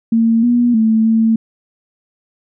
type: tone with pitch steps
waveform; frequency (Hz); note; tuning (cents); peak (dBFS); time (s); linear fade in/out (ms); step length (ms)
sine; 227.6 / 241 / 221.4 / 224.1; A#3 / B3 / A3 / A3; -41 / -42 / +11 / +32; -9; 0.12-1.36; 5; 310
effects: none